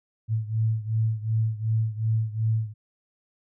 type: beating tone pair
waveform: sine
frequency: 110 / 112.7 Hz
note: A2 / A2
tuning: 0 / +42 cents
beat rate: 2.7 Hz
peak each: -24 / -27 dBFS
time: 0.28-2.74 s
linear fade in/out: 50 ms
effects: none